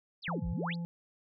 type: exponential two-way sweep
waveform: sine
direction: down then up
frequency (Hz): 5274 to 45.66 to 5274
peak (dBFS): -34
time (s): 0.22-0.76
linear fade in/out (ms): 50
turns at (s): 0.48
type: harmonic tone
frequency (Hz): 170.7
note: F3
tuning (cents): -39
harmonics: 1 / 3 / 5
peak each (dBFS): -34 / -53 / -56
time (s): 0.28-0.85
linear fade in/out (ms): 0
effects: none